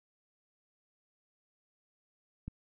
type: click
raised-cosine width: 5 ms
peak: -27 dBFS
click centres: 2.48 s
effects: none